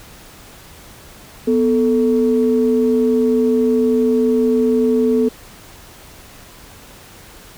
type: tone pair together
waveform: sine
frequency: 246.9 / 440 Hz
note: B3 / A4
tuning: 0 / 0 cents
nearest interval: minor seventh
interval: 1000 cents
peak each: -14 dBFS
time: 1.47-5.29 s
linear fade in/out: 10 ms
effects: tanh soft clip ceiling -5 dBFS + pink hiss -41 dBFS RMS until 7.57 s